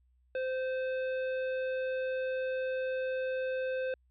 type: tone with hard clipping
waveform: triangle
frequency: 518 Hz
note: C5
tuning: 17 cents flat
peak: -33 dBFS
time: 0.35-3.94 s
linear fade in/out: 2 ms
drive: 16 dB
effects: added 62 Hz sine -65 dBFS peak until 4.1 s + resampled to 8000 Hz